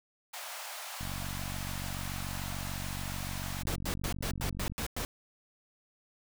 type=high-pass noise; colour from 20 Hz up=pink; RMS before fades=-42 dBFS; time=0.33-3.63 s; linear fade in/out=10 ms; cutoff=610 Hz; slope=48 dB/octave
type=click train; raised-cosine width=5 ms; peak=-28 dBFS; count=175; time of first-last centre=1.01-4.72 s; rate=46.9 Hz
type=noise bursts; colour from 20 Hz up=pink; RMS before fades=-35 dBFS; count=8; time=3.67-5.05 s; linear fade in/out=0 ms; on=85 ms; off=100 ms
effects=none